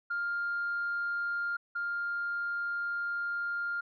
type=tone pair in turn; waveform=sine; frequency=1402 / 1402 Hz; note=F6 / F6; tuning=+6 / +6 cents; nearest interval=unison; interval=0 cents; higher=neither; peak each=-29 / -30 dBFS; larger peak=first; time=0.1-1.57 / 1.75-3.81 s; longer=second; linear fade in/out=10 ms; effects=tanh soft clip ceiling -26 dBFS